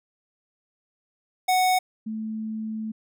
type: tone pair in turn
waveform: square / sine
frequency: 740 / 218.9 Hz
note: F#5 / A3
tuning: 0 / -9 cents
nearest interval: octave + major sixth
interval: 2109 cents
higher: first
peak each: -19 / -28 dBFS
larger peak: first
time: 1.48-1.79 / 2.06-2.92 s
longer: second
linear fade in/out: 10 ms
effects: none